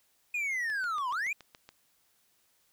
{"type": "linear two-way sweep", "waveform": "triangle", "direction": "down then up", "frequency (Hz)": [2489, 947, 2489], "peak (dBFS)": -28, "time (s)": [0.34, 1.33], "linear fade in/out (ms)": 5, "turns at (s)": 1.1}
{"type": "click train", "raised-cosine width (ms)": 0.2, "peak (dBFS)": -31, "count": 8, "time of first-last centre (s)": [0.7, 1.69], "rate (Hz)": 7.07}
{"effects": ["white hiss -70 dBFS RMS until 2.72 s"]}